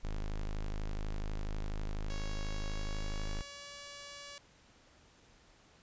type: tone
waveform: square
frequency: 26.05 Hz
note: G#0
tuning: 6 cents sharp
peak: -35 dBFS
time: 0.03-3.42 s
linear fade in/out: 10 ms
type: tone with pitch glide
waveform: 5% pulse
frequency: 554.4 to 571 Hz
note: C#5 to D5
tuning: 0 to -49 cents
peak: -35 dBFS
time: 2.1-4.38 s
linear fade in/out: 0 ms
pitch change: +51 cents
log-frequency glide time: 2.71-3.69 s
effects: pink hiss -63 dBFS RMS until 5.82 s + resampled to 16000 Hz